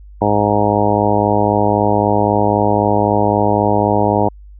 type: harmonic tone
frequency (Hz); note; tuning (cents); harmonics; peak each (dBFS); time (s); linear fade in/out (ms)
103.83; G#2; 0; 1 / 2 / 3 / 4 / 5 / 6 / 7 / 8 / 9; -20 / -20 / -20 / -20 / -20 / -20 / -20 / -20 / -20; 0.21-4.29; 10
effects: added 50 Hz sine -35 dBFS peak until 4.59 s